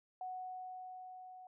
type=tone with level ramp; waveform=sine; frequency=740 Hz; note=F#5; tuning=in tune; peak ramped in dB=-40 to -51 dBFS; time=0.21-1.47 s; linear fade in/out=2 ms; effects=none